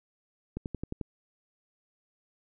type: click train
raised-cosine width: 3 ms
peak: -21 dBFS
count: 6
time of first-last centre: 0.57-1.012 s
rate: 11.3 Hz
effects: none